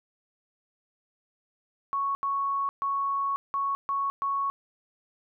sine tone bursts at uneven times, 1108.7 Hz, C#6, in tune, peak -25 dBFS, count 6, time 1.93-2.15 / 2.23-2.69 / 2.82-3.36 / 3.54-3.75 / 3.89-4.1 / 4.22-4.5 s, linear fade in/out 0 ms, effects none

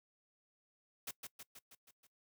white noise with echo, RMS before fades -43 dBFS, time 1.07-1.11 s, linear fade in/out 5 ms, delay 160 ms, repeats 6, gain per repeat -4 dB, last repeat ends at 2.07 s, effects noise-tail reverb RT60 0.1 s tail -21 dB re dry + high-pass 80 Hz 12 dB/octave

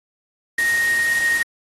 sine tone in noise, 1864.7 Hz, A#6, in tune, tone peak -16 dBFS, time 0.58-1.43 s, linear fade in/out 5 ms, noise white, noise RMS -29 dBFS, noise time 0.58-1.43 s, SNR +10 dB, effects AAC 32 kbps

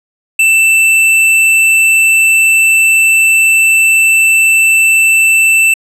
square tone, 2662 Hz, E7, 16 cents sharp, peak -6 dBFS, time 0.39-5.74 s, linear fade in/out 5 ms, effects low-pass 12000 Hz 12 dB/octave

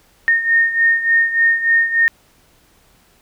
sine beating tone pair, 1836 / 1839.4 Hz, A#6 / A#6, -27 / -24 cents, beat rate 3.4 Hz, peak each -13 / -18 dBFS, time 0.28-2.08 s, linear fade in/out 0 ms, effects pink hiss -54 dBFS RMS until 3.21 s

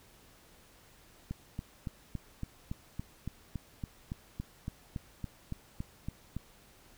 click train, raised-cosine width 5 ms, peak -24 dBFS, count 19, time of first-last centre 1.31-6.366 s, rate 3.56 Hz, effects pink hiss -60 dBFS RMS until 6.97 s

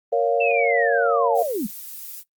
sine chord, Bb minor, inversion none, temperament just, 466.2 / 559.4 / 699.2 Hz, Bb4 / Db5 / F5, 0 / +16 / +2 cents, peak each -20 / -21 / -23 dBFS, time 0.12-1.43 s, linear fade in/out 10 ms
sine linear sweep, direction down, 2700 to 180.8 Hz, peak -22 dBFS, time 0.4-1.67 s, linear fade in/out 10 ms
violet noise, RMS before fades -36 dBFS, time 1.34-2.24 s, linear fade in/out 50 ms
effects noise-tail reverb RT60 0.1 s tail -17 dB re dry + Opus 24 kbps

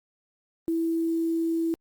sine tone with quantisation, 329.6 Hz, E4, in tune, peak -23 dBFS, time 0.68-1.74 s, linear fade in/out 0 ms, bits 8, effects Opus 24 kbps

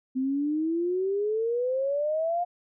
sine exponential sweep, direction up, 255.8 to 714 Hz, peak -24 dBFS, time 0.15-2.45 s, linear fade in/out 20 ms, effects none

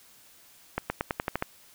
accelerating click train, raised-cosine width 0.5 ms, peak -12 dBFS, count 8, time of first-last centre 0.78-1.424 s, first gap 120 ms, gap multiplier 0.91, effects white hiss -56 dBFS RMS until 1.74 s

